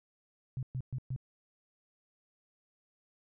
sine tone bursts, 129.3 Hz, C3, 20 cents flat, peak -33 dBFS, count 4, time 0.57-1.162 s, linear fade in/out 0 ms, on 58 ms, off 120 ms, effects none

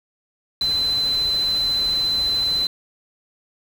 sine tone in noise, 4043 Hz, B7, 40 cents sharp, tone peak -18 dBFS, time 0.61-2.67 s, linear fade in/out 2 ms, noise pink, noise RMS -35 dBFS, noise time 0.61-2.67 s, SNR +14 dB, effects none

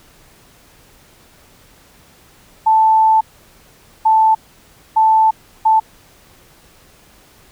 sine tone bursts at uneven times, 880 Hz, A5, in tune, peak -8 dBFS, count 4, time 2.66-3.21 / 4.05-4.35 / 4.96-5.31 / 5.65-5.8 s, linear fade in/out 10 ms, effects pink hiss -48 dBFS RMS until 7.51 s

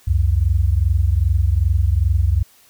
sine tone pair together, 66.77 / 89.3 Hz, C2 / F2, +36 / +39 cents, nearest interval perfect fourth, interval 503 cents, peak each -16 dBFS, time 0.07-2.43 s, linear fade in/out 10 ms, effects white hiss -52 dBFS RMS until 2.69 s

